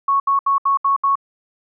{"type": "tone bursts", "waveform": "sine", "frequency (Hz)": 1106, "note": "C#6", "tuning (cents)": -4, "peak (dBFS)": -13, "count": 6, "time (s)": [0.08, 1.155], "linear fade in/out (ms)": 5, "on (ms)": 120, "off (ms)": 71, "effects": []}